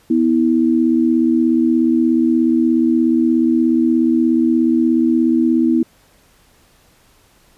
sine tone pair together, 246.9 / 323.7 Hz, B3 / E4, 0 / -31 cents, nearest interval perfect fourth, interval 469 cents, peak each -14 dBFS, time 0.1-5.83 s, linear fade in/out 5 ms, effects pink hiss -53 dBFS RMS until 7.57 s + resampled to 32000 Hz

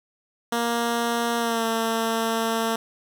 10% pulse tone with pitch glide, 234.6 to 226.3 Hz, A#3 to A3, +11 to +49 cents, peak -14 dBFS, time 0.52-2.76 s, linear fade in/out 5 ms, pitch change -62 cents, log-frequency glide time 1.38-1.65 s, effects none

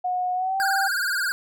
sine tone with pitch glide, 728 to 780.3 Hz, F#5 to G5, -28 to -8 cents, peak -22 dBFS, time 0.04-0.88 s, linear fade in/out 10 ms, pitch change +120 cents, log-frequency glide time 0.34-0.6 s
square tone with vibrato, 1520 Hz, F#6, 46 cents sharp, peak -23 dBFS, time 0.6-1.32 s, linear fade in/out 0 ms, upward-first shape sine, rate 19 Hz, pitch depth 120 cents each way
effects none

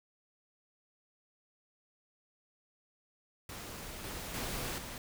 pink noise with level steps, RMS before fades -45 / -42 / -38 / -44 dBFS, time 3.49-4.98 s, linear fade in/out 2 ms, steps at 4.04 / 4.34 / 4.78 s, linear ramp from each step 2 ms, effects none

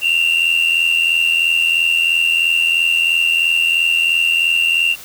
sine tone pair together, 2717 / 2800 Hz, F7 / F7, -48 / +4 cents, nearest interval minor second, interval 52 cents, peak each -13 dBFS, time 0.01-4.96 s, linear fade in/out 50 ms, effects tanh soft clip ceiling -9 dBFS + white hiss -36 dBFS RMS until 5.04 s

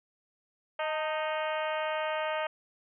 harmonic tone with a mistuned harmonic, 311.1 Hz, D#4, in tune, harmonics 2 / 3 / 4 / 5 / 6 / 7 / 8 / 9 / 10, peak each -32 / -36 / -38 / -40 / -42 / -43 / -44 / -45 / -46 dBFS, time 0.79-2.47 s, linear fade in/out 5 ms, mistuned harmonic 3, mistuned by -44 cents, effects none

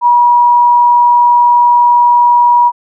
sine tone, 963 Hz, B5, 44 cents flat, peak -4 dBFS, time 0.01-2.72 s, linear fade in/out 50 ms, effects none

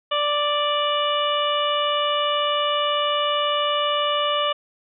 harmonic tone, 587.3 Hz, D5, in tune, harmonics 1 / 2 / 3 / 4 / 5 / 6, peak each -24 / -23 / -35 / -34 / -25 / -31 dBFS, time 0.11-4.53 s, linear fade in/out 10 ms, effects none

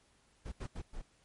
brown noise bursts at uneven times, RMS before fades -41 dBFS, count 4, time 0.45-0.52 / 0.6-0.67 / 0.75-0.82 / 0.93-1.02 s, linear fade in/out 10 ms, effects pink hiss -69 dBFS RMS until 1.24 s + MP3 48 kbps

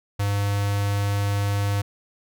square tone with notch filter, 101.2 Hz, G#2, 44 cents flat, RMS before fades -23 dBFS, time 0.19-1.82 s, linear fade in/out 10 ms, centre 250 Hz, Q 1.2, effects none

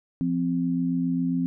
sine tone pair together, 172.58 / 260 Hz, F3 / C4, -20 / -11 cents, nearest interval perfect fifth, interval 709 cents, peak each -26 / -24 dBFS, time 0.21-1.46 s, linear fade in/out 0 ms, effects none

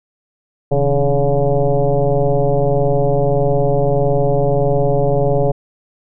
sine tone with frequency modulation, 277.2 Hz, C#4, in tune, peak -11 dBFS, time 0.71-5.52 s, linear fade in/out 10 ms, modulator 144 Hz, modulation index 2.7, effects none

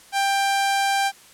sawtooth tone, 790 Hz, G5, 13 cents sharp, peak -15 dBFS, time 0.12-1.12 s, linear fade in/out 50 ms, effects white hiss -49 dBFS RMS until 1.33 s + low-pass 11000 Hz 12 dB/octave

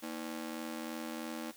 sawtooth ring-modulated tone, 274.7 Hz, C#4, 16 cents flat, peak -32 dBFS, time 0.02-1.52 s, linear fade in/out 20 ms, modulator 41.5 Hz, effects white hiss -57 dBFS RMS until 1.56 s

